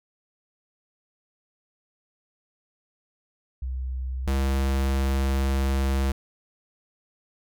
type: tone pair in turn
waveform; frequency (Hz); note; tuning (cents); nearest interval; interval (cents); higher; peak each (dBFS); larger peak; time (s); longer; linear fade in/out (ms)
sine / square; 64.1 / 67.41; C2 / C#2; -35 / -48; minor second; 87; second; -27 / -22; second; 3.62-4.27 / 4.27-6.12; second; 5
effects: none